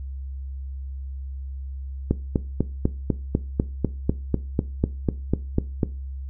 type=click train; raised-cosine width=3 ms; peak=-6 dBFS; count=16; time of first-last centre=2.11-5.832 s; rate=4.03 Hz; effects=noise-tail reverb RT60 0.3 s tail -18 dB re dry + added 67 Hz sine -30 dBFS peak until 6.29 s